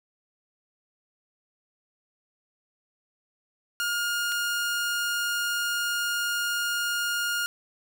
sawtooth tone pair in turn, 1419 / 1419 Hz, F6 / F6, +27 / +27 cents, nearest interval unison, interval 0 cents, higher neither, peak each -22 dBFS, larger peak neither, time 3.8-4.32 / 4.32-7.46 s, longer second, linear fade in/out 0 ms, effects none

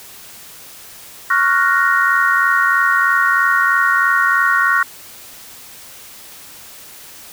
sine chord, Gb major seventh, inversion second, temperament equal, 1108.7 / 1396.9 / 1480 / 1864.7 Hz, Db6 / F6 / Gb6 / Bb6, 0 / 0 / 0 / 0 cents, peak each -17 dBFS, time 1.3-4.83 s, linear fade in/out 5 ms, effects white hiss -38 dBFS RMS until 7.32 s

